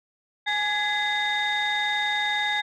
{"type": "tone cluster", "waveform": "sine", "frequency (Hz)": [835, 1674, 2033, 3681], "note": ["G#5", "G#6", "B6", "A#7"], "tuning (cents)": [9, 13, 50, -23], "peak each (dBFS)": -27, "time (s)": [0.46, 2.62], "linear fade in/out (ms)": 20, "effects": ["tanh soft clip ceiling -17 dBFS"]}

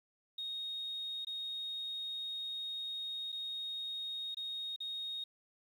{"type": "tone with dropouts", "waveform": "sine", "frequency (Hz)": 3729, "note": "A#7", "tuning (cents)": 0, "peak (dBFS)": -37, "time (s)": [0.38, 5.24], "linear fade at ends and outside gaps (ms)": 5, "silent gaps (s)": [[1.249, 1.269], [3.32, 3.325], [4.346, 4.369], [4.762, 4.803]], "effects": ["tanh soft clip ceiling -33 dBFS", "11-bit"]}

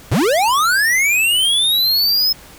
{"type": "linear sweep", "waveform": "square", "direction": "up", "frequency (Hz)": [72.9, 5190], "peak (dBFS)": -13, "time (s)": [0.11, 2.33], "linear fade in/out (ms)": 10, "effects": ["pink hiss -41 dBFS RMS until 2.58 s"]}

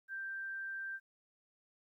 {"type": "tone", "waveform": "sine", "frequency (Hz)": 1573, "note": "G6", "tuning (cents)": 6, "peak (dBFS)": -39, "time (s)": [0.08, 1], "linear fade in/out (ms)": 50, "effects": ["13-bit"]}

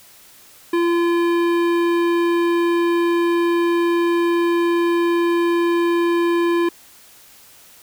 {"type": "tone with hard clipping", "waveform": "sine", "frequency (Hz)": 342.2, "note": "F4", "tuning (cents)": -35, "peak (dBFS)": -17, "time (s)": [0.73, 6.69], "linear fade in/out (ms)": 5, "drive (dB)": 15, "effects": ["white hiss -47 dBFS RMS until 7.82 s"]}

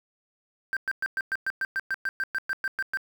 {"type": "tone bursts", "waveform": "sine", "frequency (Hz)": 1568, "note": "G6", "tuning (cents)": 0, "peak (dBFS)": -22, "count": 16, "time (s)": [0.73, 2.972], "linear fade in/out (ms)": 0, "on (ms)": 37, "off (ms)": 110, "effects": ["tanh soft clip ceiling -24 dBFS", "8-bit"]}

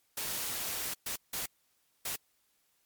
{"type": "noise bursts at uneven times", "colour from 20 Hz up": "white", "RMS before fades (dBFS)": -36, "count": 4, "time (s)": [[0.17, 0.94], [1.06, 1.16], [1.33, 1.46], [2.05, 2.16]], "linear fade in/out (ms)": 5, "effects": ["white hiss -73 dBFS RMS until 2.85 s", "MP3 96 kbps"]}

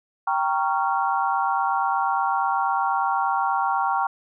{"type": "chord", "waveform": "sine", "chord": "G half-diminished seventh", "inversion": "none", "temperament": "equal with one note detuned", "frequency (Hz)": [784, 932.3, 1108.7, 1380.1], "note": ["G5", "Bb5", "Db6", "F6"], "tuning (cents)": [0, 0, 0, -21], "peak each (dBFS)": [-24, -25, -26, -28], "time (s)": [0.27, 4.07], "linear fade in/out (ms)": 5, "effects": []}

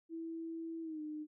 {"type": "tone with pitch glide", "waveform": "sine", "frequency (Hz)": [328.3, 304.6], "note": ["E4", "D#4"], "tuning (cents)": [-7, -37], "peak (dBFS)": -40, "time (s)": [0.09, 1.27], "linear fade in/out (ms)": 50, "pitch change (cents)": -130, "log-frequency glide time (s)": [0.82, 1.01], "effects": []}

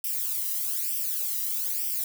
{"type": "noise with flanger", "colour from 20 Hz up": "violet", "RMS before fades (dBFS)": -29, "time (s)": [0.04, 2.04], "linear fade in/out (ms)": 2, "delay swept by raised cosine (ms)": [0.36, 1.02], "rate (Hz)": 1.1, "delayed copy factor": 0.85, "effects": []}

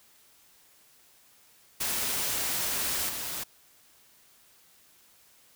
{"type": "noise with level steps", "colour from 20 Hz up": "white", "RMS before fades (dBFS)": [-30, -35], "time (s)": [1.8, 3.44], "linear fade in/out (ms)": 10, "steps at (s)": 3.08, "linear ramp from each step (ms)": 20, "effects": ["white hiss -60 dBFS RMS until 5.55 s"]}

